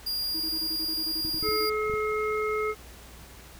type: tone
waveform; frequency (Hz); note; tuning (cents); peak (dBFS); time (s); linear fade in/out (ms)
45% pulse; 4822; D8; +45; -27; 0.06-1.7; 10
type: tone bursts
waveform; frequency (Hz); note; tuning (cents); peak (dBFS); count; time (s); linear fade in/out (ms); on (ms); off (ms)
triangle; 320.7; E4; -48; -34; 15; 0.34-1.663; 10; 63; 27
type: clicks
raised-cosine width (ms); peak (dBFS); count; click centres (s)
5; -27; 6; 1.25 / 1.345 / 1.427 / 1.489 / 1.898 / 1.939
type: harmonic tone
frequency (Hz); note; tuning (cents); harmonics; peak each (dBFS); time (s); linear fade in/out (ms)
428.5; A4; -46; 1 / 3 / 5; -27 / -31 / -34; 1.42-2.75; 50
effects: added 60 Hz sine -49 dBFS peak until 3.59 s + pink hiss -49 dBFS RMS until 3.59 s